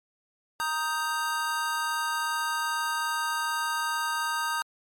square chord, Eb major, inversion second, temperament equal, 932.3 / 1244.5 / 1568 Hz, Bb5 / Eb6 / G6, 0 / 0 / 0 cents, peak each -32 dBFS, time 0.6-4.62 s, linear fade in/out 0 ms, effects MP3 64 kbps

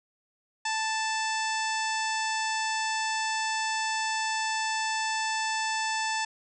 harmonic tone with a mistuned harmonic, 880 Hz, A5, in tune, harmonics 1 / 2 / 3 / 4 / 5 / 6 / 7 / 8 / 9, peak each -30 / -33 / -36 / -40 / -41 / -38 / -42 / -42 / -41 dBFS, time 0.65-6.25 s, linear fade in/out 5 ms, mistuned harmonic 5, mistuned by +31 cents, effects none

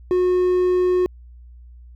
triangle tone, 363.1 Hz, F#4, 33 cents flat, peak -13 dBFS, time 0.11-1.06 s, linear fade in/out 0 ms, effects added 60 Hz sine -40 dBFS peak until 1.95 s

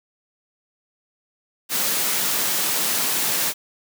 white high-pass noise, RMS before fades -22 dBFS, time 1.69-3.54 s, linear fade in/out 50 ms, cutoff 130 Hz, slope 48 dB/octave, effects none

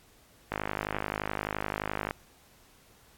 click train, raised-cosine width 0.5 ms, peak -15 dBFS, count 83, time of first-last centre 0.52-2.109 s, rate 51.6 Hz, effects pink hiss -60 dBFS RMS until 3.17 s + AAC 64 kbps

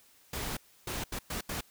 pink noise bursts at uneven times, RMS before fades -36 dBFS, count 5, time 0.33-0.57 / 0.87-1.04 / 1.12-1.19 / 1.3-1.41 / 1.49-1.61 s, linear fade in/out 5 ms, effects white hiss -62 dBFS RMS until 1.7 s

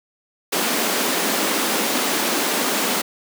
pink high-pass noise, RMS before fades -21 dBFS, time 0.52-3.02 s, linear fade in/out 10 ms, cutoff 200 Hz, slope 48 dB/octave, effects none

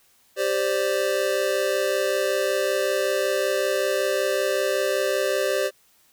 square chord, G suspended fourth, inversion none, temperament just, 392 / 522.7 / 588 Hz, G4 / C5 / D5, 0 / -2 / +2 cents, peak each -27 / -26 / -26 dBFS, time 0.36-5.71 s, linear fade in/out 50 ms, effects white hiss -60 dBFS RMS until 6.12 s

